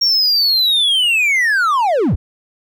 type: linear sweep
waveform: triangle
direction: down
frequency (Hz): 5588 to 40.57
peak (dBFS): -10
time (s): 0.01-2.16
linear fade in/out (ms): 10
effects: none